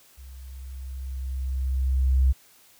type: tone with level ramp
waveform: sine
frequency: 65.41 Hz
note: C2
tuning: in tune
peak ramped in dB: -41 to -15 dBFS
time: 0.17-2.33 s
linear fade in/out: 20 ms
effects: white hiss -56 dBFS RMS until 2.79 s